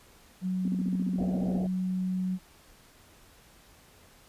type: tone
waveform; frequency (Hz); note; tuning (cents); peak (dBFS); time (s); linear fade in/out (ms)
sine; 185; F#3; 0; -27; 0.41-2.39; 50
type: tone bursts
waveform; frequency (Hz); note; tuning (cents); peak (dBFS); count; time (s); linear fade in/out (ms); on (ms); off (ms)
sine; 246.9; B3; 0; -29; 14; 0.65-1.576; 2; 29; 40
type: low-pass noise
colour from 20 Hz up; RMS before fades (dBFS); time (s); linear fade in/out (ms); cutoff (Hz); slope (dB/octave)
white; -38; 1.18-1.67; 5; 760; 96
effects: pink hiss -57 dBFS RMS until 4.28 s + resampled to 32000 Hz

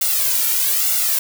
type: noise with flanger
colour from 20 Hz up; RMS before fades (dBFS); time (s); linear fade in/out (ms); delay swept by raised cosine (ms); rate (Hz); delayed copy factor
blue; -18; 0.01-1.19; 5; 1.4 to 2.17; 1.1; +0.9
effects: none

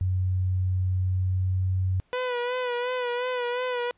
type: tone with pitch glide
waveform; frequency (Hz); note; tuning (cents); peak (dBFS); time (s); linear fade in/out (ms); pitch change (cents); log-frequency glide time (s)
sine; 92.5 to 93.25; F#2 to F#2; 0 to +14; -22; 0.01-2; 0; +14; 0.98-1.71
type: tone with vibrato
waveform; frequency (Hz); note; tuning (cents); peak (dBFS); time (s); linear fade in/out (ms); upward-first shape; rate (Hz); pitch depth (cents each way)
sawtooth; 493.9; B4; 0; -22; 2.13-3.91; 0; sine; 2.8; 44
effects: pink hiss -67 dBFS RMS until 3.97 s + resampled to 8000 Hz

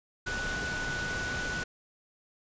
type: tone in noise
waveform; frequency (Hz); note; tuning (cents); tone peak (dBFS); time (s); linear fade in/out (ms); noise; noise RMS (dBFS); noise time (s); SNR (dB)
sine; 1480; F#6; 0; -33; 0.26-1.64; 10; pink; -36; 0.26-1.64; 0
effects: resampled to 16000 Hz

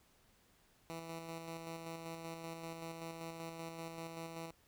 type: tone with tremolo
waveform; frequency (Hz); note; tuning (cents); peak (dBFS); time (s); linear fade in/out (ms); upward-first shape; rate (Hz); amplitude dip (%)
10% pulse; 164.81; E3; 0; -35; 0.9-4.51; 0; square; 5.2; 35
effects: pink hiss -70 dBFS RMS until 4.67 s

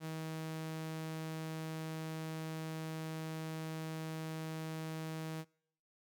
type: tone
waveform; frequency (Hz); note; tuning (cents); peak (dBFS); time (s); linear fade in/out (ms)
sawtooth; 159.2; D#3; +40; -36; 0-5.45; 50
effects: noise-tail reverb RT60 0.7 s tail -25 dB re dry

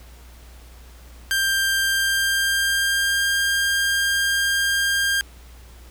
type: tone with pitch glide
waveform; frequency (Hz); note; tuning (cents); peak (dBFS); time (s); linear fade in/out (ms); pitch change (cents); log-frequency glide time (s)
sawtooth; 1585 to 1602.5; G6 to G6; +19 to +38; -15; 1.31-5.21; 0; +19; 1.82-3.26
effects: added 60 Hz sine -42 dBFS peak until 5.9 s + pink hiss -50 dBFS RMS until 5.9 s

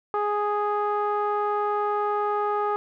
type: tone with low-pass filter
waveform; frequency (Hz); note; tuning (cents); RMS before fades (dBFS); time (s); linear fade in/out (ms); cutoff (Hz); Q
sawtooth; 415.1; G#4; -1; -25; 0.14-2.76; 0; 1100; 6.5
effects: none

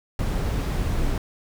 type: noise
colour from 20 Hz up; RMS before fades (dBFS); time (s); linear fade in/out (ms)
brown; -24; 0.19-1.18; 2
effects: none

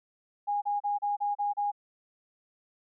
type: tone bursts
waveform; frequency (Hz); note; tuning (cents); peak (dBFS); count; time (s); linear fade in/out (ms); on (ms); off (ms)
sine; 820; G#5; -22; -26; 7; 0.47-1.718; 20; 150; 33
effects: none

